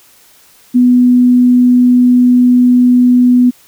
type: tone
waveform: sine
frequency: 247.5 Hz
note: B3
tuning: 4 cents sharp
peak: -4 dBFS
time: 0.74-3.51 s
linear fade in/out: 20 ms
effects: white hiss -45 dBFS RMS until 3.67 s